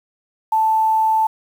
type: tone with quantisation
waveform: sine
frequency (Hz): 880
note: A5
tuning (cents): 0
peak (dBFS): -13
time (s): 0.52-1.27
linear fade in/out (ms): 5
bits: 7
effects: none